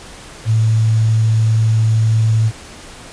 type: tone with quantisation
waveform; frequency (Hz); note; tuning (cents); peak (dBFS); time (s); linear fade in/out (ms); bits
sine; 110.9; A2; +14; -10; 0.45-2.52; 50; 6
effects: pink hiss -36 dBFS RMS until 3.12 s + resampled to 22050 Hz